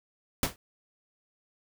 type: noise with exponential decay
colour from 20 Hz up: pink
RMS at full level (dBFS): -22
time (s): 0.43-0.56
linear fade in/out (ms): 2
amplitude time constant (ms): 28
effects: none